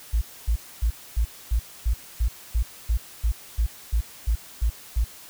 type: tone bursts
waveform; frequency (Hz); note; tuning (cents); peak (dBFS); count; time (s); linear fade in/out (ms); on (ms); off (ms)
sine; 56; A1; +31; -18; 15; 0.13-5.045; 10; 85; 260
effects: white hiss -45 dBFS RMS until 5.29 s